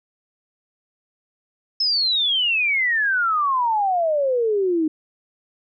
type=exponential sweep; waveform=sine; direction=down; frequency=5274 to 304.8 Hz; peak=-17 dBFS; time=1.8-4.88 s; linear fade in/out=5 ms; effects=none